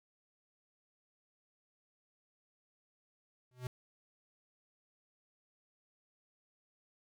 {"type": "tone with exponential growth", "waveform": "square", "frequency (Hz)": 125.7, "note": "B2", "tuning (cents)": 31, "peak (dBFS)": -35, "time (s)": [3.51, 3.67], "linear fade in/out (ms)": 2, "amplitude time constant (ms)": 33, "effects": []}